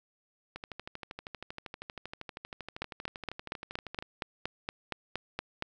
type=two click trains; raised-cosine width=0.3 ms; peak=-24 / -17 dBFS; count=45 / 13; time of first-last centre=0.56-4.025 / 2.82-5.624 s; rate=12.7 / 4.28 Hz; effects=none